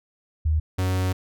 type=tone pair in turn; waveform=sine / 45% pulse; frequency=77.78 / 92.8 Hz; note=D#2 / F#2; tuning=0 / +6 cents; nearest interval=minor third; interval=306 cents; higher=second; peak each=-18 / -21 dBFS; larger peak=first; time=0.45-0.6 / 0.78-1.13 s; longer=second; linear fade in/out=10 ms; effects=none